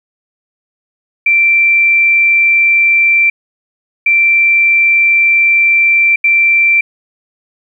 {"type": "tone bursts at uneven times", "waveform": "sine", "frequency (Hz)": 2349, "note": "D7", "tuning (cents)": 0, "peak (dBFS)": -6, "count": 3, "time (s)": [[1.26, 3.3], [4.06, 6.16], [6.24, 6.81]], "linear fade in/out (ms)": 5, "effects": ["8-bit"]}